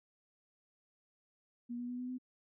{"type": "tone with pitch steps", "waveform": "sine", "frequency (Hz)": [240, 243.4, 246.7, 250.2, 253.7], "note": ["B3", "B3", "B3", "B3", "B3"], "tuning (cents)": [-49, -25, -2, 23, 47], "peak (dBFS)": -38, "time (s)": [1.69, 2.185], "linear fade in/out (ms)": 20, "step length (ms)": 99, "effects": []}